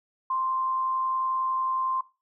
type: tone with amplitude modulation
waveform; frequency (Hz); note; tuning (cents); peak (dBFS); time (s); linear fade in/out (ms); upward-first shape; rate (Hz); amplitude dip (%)
sine; 1046.5; C6; 0; -23; 0.3-2.01; 5; sine; 111; 30
effects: noise-tail reverb RT60 0.3 s tail -19 dB re dry